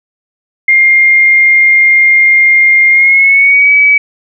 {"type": "tone with pitch glide", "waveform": "sine", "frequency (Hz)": [2117, 2282], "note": ["C7", "C#7"], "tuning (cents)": [20, 50], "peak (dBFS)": -3, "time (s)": [0.68, 3.98], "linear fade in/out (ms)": 5, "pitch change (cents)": 130, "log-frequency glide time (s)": [2.9, 3.72], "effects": []}